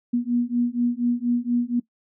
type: beating tone pair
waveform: sine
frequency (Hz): 239 / 243.2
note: A#3 / B3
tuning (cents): +43 / -26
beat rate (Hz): 4.2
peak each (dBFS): -23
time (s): 0.13-1.8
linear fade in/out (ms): 10
effects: noise-tail reverb RT60 0.1 s tail -19 dB re dry